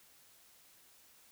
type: silence
effects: white hiss -63 dBFS RMS until 1.31 s